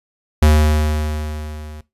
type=tone with level ramp; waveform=square; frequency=76.1 Hz; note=D#2; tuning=38 cents flat; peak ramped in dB=-8 to -33 dBFS; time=0.42-1.81 s; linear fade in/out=5 ms; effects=noise-tail reverb RT60 0.2 s tail -18 dB re dry + resampled to 32000 Hz